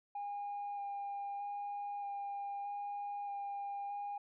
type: tone with vibrato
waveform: sine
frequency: 809 Hz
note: G#5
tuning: 46 cents flat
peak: -37 dBFS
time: 0.15-4.18 s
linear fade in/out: 5 ms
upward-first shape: square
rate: 0.8 Hz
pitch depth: 10 cents each way
effects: tanh soft clip ceiling -36 dBFS